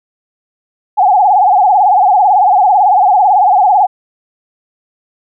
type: tone with vibrato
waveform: sine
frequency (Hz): 784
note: G5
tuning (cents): 0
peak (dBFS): -5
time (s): 0.97-3.87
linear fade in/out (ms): 20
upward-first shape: sine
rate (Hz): 18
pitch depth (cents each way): 150
effects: none